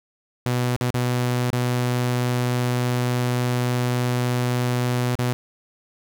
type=tone with dropouts; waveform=sawtooth; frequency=123.47 Hz; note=B2; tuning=in tune; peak=-16 dBFS; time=0.46-5.33 s; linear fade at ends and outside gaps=0 ms; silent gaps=0.763-0.811 / 0.906-0.943 / 1.504-1.529 / 5.153-5.189 s; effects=none